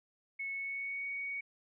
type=tone with pitch glide; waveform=sine; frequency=2200 to 2238 Hz; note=C#7 to C#7; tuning=-14 to +16 cents; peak=-36 dBFS; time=0.39-1.41 s; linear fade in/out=10 ms; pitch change=+30 cents; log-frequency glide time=0.5-1.08 s; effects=none